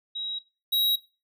sine / square tone pair in turn, 3835 / 3835 Hz, A#7 / A#7, +48 / +48 cents, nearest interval unison, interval 0 cents, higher neither, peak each -30 / -22 dBFS, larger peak second, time 0.15-0.39 / 0.72-0.96 s, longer neither, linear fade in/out 10 ms, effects noise-tail reverb RT60 0.3 s tail -19 dB re dry

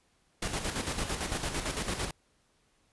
pink noise with tremolo, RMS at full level -32 dBFS, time 0.42-2.11 s, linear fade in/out 5 ms, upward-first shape square, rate 8.9 Hz, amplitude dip 50%, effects pink hiss -70 dBFS RMS until 2.92 s + resampled to 24000 Hz

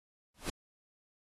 pink noise with exponential growth, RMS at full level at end -33 dBFS, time 0.34-0.5 s, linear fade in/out 5 ms, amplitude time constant 34 ms, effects AAC 32 kbps

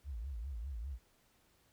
sine tone with vibrato, 61.9 Hz, B1, 5 cents sharp, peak -39 dBFS, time 0.04-0.99 s, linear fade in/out 50 ms, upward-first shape sine, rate 5 Hz, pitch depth 260 cents each way, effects pink hiss -71 dBFS RMS until 1.72 s

